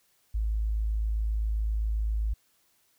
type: tone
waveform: sine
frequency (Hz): 53.8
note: A1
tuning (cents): -38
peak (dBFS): -25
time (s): 0.34-2.34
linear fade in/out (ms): 10
effects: white hiss -68 dBFS RMS until 2.98 s